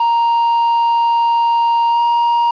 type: tone with pitch glide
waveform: triangle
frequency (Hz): 933 to 941.7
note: A#5 to A#5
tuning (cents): +1 to +17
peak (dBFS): -9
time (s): 0-2.51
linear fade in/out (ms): 5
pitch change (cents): +16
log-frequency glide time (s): 1.89-2.01
effects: resampled to 11025 Hz + 7-bit